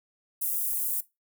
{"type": "high-pass noise", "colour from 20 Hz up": "pink", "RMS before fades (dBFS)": -29, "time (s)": [0.41, 1.01], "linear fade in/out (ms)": 10, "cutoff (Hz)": 11000, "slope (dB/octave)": 24, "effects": ["noise-tail reverb RT60 0.2 s tail -18 dB re dry"]}